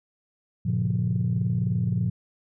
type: chord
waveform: sine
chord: G half-diminished seventh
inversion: none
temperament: just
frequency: 98 / 117.6 / 141.12 / 176.4 Hz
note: G2 / Bb2 / Db3 / F3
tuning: 0 / +16 / +31 / +18 cents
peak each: -30 / -24 / -30 / -26 dBFS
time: 0.65-2.1 s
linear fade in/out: 10 ms
effects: tanh soft clip ceiling -15 dBFS